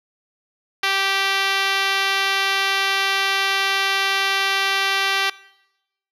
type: tone with band-pass filter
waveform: 5% pulse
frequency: 390.2 Hz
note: G4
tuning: 8 cents flat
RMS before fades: -20 dBFS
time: 0.83-5.3 s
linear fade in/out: 5 ms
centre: 1900 Hz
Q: 0.54
effects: noise-tail reverb RT60 0.9 s tail -21 dB re dry

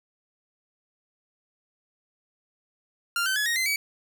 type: tone with pitch steps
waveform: sawtooth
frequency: 1393 / 1536.7 / 1695.3 / 1870.2 / 2063 / 2276 Hz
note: F6 / G6 / G#6 / A#6 / C7 / C#7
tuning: -5 / -35 / +35 / +5 / -25 / +45 cents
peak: -20 dBFS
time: 3.16-3.76 s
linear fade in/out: 2 ms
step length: 100 ms
effects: none

